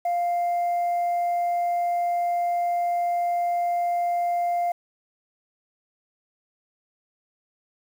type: tone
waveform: sine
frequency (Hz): 698.5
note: F5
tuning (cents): 0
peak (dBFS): -19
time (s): 0.05-4.72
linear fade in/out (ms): 5
effects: tanh soft clip ceiling -20 dBFS + 8-bit